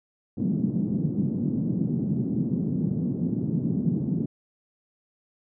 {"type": "band-pass noise", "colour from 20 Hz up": "white", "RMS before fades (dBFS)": -26, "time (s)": [0.37, 4.26], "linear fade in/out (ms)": 5, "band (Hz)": [140, 240], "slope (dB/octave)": 24, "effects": []}